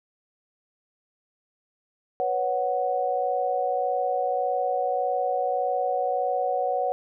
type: chord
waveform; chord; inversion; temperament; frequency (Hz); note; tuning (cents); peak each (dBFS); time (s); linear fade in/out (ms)
sine; B suspended second; none; just; 493.9 / 555.6 / 740.8; B4 / C#5 / F#5; 0 / +4 / +2; -29 / -28 / -25; 2.2-6.92; 0
effects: none